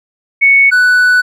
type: tone pair in turn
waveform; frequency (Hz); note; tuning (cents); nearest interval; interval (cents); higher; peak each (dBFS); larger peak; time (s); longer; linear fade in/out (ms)
sine / triangle; 2217 / 1486.4; C#7 / F#6; 0 / +7; perfect fifth; 693; first; -4; neither; 0.41-0.71 / 0.71-1.22; second; 20
effects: none